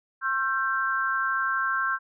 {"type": "tone cluster", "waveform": "sine", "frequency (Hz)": [1076, 1347, 1566], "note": ["C6", "E6", "G6"], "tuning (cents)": [48, 37, -2], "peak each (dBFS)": [-29, -29, -26], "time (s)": [0.21, 1.99], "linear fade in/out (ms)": 50, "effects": []}